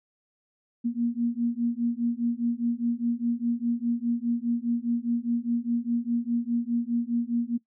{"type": "beating tone pair", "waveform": "sine", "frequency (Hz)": [233.9, 238.8], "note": ["A#3", "A#3"], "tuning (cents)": [6, 42], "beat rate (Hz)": 4.9, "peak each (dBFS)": -27, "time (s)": [0.84, 7.58], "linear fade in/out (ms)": 20, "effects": ["noise-tail reverb RT60 0.1 s tail -19 dB re dry"]}